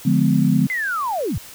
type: chord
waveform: sine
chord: D diminished seventh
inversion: none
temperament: just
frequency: 146.83 / 176.2 / 211.4 / 253.7 Hz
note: D3 / F3 / Ab3 / Cb4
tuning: 0 / +16 / +31 / +47 cents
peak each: -19 dBFS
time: 0.05-0.67 s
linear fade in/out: 10 ms
type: linear sweep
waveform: sine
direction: down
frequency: 2093 to 63 Hz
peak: -20 dBFS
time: 0.7-1.38 s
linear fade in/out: 0 ms
effects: white hiss -40 dBFS RMS until 1.54 s